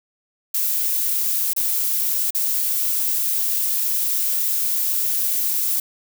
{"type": "noise with dropouts", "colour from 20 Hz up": "violet", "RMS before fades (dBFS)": -21, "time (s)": [0.54, 5.8], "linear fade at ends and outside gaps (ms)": 5, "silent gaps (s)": [[1.534, 1.563], [2.306, 2.347]], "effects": []}